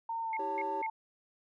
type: tone with pitch glide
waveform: sine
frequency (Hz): 913 to 890.1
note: A#5 to A5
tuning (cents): -36 to +20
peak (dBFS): -33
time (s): 0.09-0.9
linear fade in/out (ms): 5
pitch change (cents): -44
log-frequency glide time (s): 0.22-0.32
type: tone bursts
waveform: sine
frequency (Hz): 2165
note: C#7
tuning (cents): -41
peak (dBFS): -36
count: 3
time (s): 0.33-0.864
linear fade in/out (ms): 2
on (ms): 38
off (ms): 210
type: chord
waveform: triangle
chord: C# diminished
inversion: first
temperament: equal with one note detuned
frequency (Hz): 321.9 / 392 / 554.4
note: E4 / G4 / C#5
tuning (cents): -41 / 0 / 0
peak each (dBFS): -43 / -38 / -40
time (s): 0.39-0.82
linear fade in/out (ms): 5
effects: none